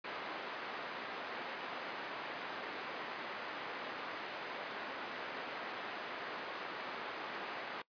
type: band-pass noise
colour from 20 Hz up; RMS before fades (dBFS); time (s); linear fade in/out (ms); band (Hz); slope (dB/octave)
white; -44; 0.04-7.82; 5; 290 to 1800; 12
effects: noise-tail reverb RT60 0.1 s tail -22 dB re dry + resampled to 11025 Hz